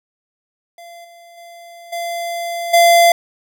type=tone with level steps; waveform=square; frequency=686 Hz; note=F5; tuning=31 cents flat; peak=-36 / -41 / -37 / -22 / -8 dBFS; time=0.78-3.12 s; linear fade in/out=2 ms; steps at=1.04 / 1.37 / 1.92 / 2.73 s; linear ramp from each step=10 ms; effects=none